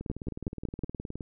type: two click trains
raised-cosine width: 3 ms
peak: -18 / -24 dBFS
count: 5 / 24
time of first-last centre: 0.1-0.837 / 0.01-1.208 s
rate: 5.43 / 19.2 Hz
effects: none